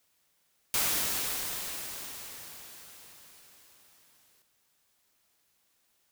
white noise with exponential decay, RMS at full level -27 dBFS, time 0.74-4.42 s, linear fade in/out 1 ms, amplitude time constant 800 ms, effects white hiss -72 dBFS RMS until 6.11 s

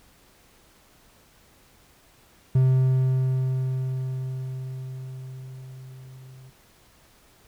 triangle tone with level ramp, 130.2 Hz, C3, 8 cents flat, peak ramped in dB -13 to -42 dBFS, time 2.55-6.5 s, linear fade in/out 5 ms, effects pink hiss -57 dBFS RMS until 7.47 s

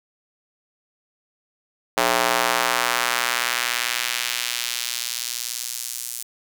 square tone with high-pass filter sweep, 60.3 Hz, B1, 41 cents flat, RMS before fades -24 dBFS, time 1.97-6.23 s, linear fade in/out 5 ms, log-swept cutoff 640 to 8200 Hz, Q 0.96, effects none

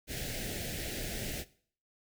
pink band-stop noise, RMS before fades -38 dBFS, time 0.07-1.45 s, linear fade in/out 50 ms, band 730 to 1600 Hz, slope 48 dB/octave, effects noise-tail reverb RT60 0.5 s tail -18 dB re dry

